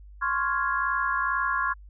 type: chord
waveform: sine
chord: Db major seventh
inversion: third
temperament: equal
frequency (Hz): 1046.5 / 1108.7 / 1396.9 / 1661.2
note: C6 / Db6 / F6 / Ab6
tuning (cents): 0 / 0 / 0 / 0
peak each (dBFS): -29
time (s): 0.21-1.74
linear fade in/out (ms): 20
effects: added 50 Hz sine -44 dBFS peak until 1.89 s